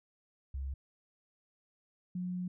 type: tone pair in turn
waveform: sine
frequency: 67.6 / 180.47 Hz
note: C#2 / F#3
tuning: -43 / -43 cents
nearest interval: octave + perfect fourth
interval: 1700 cents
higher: second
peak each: -35 / -34 dBFS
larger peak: second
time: 0.54-0.74 / 2.15-2.48 s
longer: second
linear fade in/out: 5 ms
effects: none